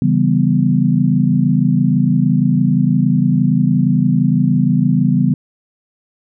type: chord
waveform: sine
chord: C# half-diminished seventh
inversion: none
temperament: equal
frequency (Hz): 138.59 / 164.81 / 196 / 246.9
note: C#3 / E3 / G3 / B3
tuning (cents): 0 / 0 / 0 / 0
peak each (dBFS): -16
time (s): 0.02-5.34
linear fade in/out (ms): 2
effects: none